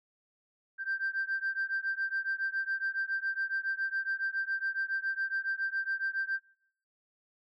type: beating tone pair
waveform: sine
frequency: 1568 / 1575.2 Hz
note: G6 / G6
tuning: 0 / +8 cents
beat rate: 7.2 Hz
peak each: -32 / -33 dBFS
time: 0.78-6.4 s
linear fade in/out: 50 ms
effects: noise-tail reverb RT60 0.7 s tail -25 dB re dry + tanh soft clip ceiling -25 dBFS